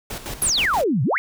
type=noise with tremolo; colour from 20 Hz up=pink; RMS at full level=-30 dBFS; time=0.1-0.84 s; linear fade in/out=5 ms; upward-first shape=square; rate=6.3 Hz; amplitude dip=65%
type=exponential two-way sweep; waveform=sine; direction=down then up; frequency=11630 to 116.54 to 2335 Hz; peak=-17 dBFS; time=0.42-1.18 s; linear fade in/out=0 ms; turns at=1.03 s
effects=none